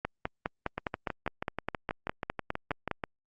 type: two click trains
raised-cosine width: 0.5 ms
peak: -17 / -15 dBFS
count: 15 / 15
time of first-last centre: 0.78-3.038 / 0.05-2.913 s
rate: 6.2 / 4.89 Hz
effects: Opus 48 kbps